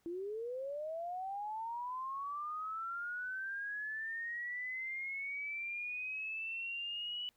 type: linear sweep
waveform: sine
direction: up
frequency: 329.6 to 2964 Hz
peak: -38 dBFS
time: 0.06-7.29 s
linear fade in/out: 0 ms
effects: pink hiss -75 dBFS RMS until 7.36 s